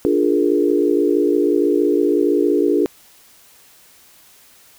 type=chord; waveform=sine; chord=Bb dominant seventh; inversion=first; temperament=equal; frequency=293.7 / 349.2 / 415.3 / 466.2 Hz; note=D4 / F4 / Ab4 / Bb4; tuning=0 / 0 / 0 / 0 cents; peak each=-18 / -18 / -18 / -22 dBFS; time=0.05-2.86 s; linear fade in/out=0 ms; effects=white hiss -49 dBFS RMS until 4.78 s